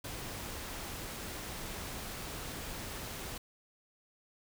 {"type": "noise", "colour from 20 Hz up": "pink", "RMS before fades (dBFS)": -42, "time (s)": [0.04, 3.38], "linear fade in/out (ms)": 5, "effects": []}